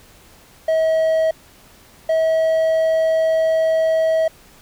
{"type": "tone pair in turn", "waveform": "triangle", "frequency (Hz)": [641, 643.5], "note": ["E5", "E5"], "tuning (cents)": [-49, -42], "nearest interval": "unison", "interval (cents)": 7, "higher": "second", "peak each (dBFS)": -12, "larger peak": "neither", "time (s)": [[0.68, 1.31], [2.09, 4.28]], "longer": "second", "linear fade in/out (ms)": 5, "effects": ["pink hiss -48 dBFS RMS until 4.61 s"]}